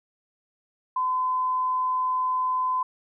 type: tone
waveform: sine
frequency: 1019 Hz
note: C6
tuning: 46 cents flat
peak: -22 dBFS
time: 0.96-2.83 s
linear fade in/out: 5 ms
effects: none